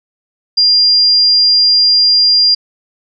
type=tone; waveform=sine; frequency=4800 Hz; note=D8; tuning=37 cents sharp; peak=-6 dBFS; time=0.57-2.55 s; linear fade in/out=10 ms; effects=none